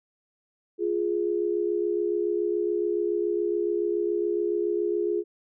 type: tone pair together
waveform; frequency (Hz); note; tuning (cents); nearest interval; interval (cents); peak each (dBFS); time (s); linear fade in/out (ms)
sine; 349.2 / 416.3; F4 / G#4; 0 / +4; minor third; 304; -26; 0.78-5.24; 50
effects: none